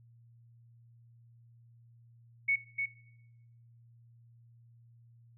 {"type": "tone with echo", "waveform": "sine", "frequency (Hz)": 2217, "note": "C#7", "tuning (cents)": 0, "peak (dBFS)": -25, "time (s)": [2.48, 2.56], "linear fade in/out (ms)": 10, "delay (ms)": 300, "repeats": 1, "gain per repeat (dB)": -5, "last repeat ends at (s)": 2.86, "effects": ["noise-tail reverb RT60 1.0 s tail -20 dB re dry", "added 117 Hz sine -57 dBFS peak until 5.37 s"]}